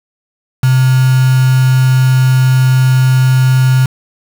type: tone with quantisation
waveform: sine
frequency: 129.4 Hz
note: C3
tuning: 19 cents flat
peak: -6 dBFS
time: 0.63-3.86 s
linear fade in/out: 5 ms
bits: 3
effects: none